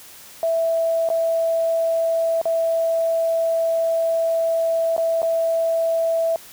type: tone with dropouts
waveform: sine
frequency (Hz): 659.3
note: E5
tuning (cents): 0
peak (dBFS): -17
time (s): 0.43-6.36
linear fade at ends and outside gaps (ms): 1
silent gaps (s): 1.089-1.101 / 2.415-2.455 / 4.965-4.979 / 5.219-5.229
effects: white hiss -43 dBFS RMS until 6.52 s